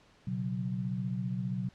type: chord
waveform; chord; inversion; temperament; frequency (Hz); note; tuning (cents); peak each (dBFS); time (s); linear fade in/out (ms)
sine; B suspended second; none; equal; 123.47 / 138.59 / 185; B2 / C#3 / F#3; 0 / 0 / 0; -35 / -39 / -34; 0.27-1.69; 5
effects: pink hiss -62 dBFS RMS until 1.74 s + low-pass 5000 Hz 12 dB/octave